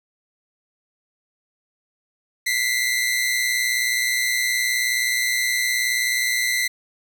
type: tone pair together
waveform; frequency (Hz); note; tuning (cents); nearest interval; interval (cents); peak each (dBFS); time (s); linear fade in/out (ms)
sawtooth; 1973.9 / 2093; B6 / C7; -1 / 0; minor second; 101; -19; 2.46-6.68; 10
effects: none